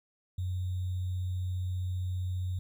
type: tone with sample-and-hold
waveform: sine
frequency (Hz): 91.5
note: F#2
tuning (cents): -19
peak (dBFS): -30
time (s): 0.38-2.59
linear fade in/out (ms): 5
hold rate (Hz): 3675
effects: none